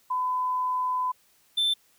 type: tone pair in turn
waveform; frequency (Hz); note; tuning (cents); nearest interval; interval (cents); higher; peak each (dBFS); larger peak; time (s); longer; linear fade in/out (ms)
sine / triangle; 1008 / 3544; B5 / A7; +35 / +12; octave + minor seventh; 2177; second; -24 / -20; second; 0.1-1.12 / 1.57-1.74; first; 10
effects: white hiss -63 dBFS RMS until 1.98 s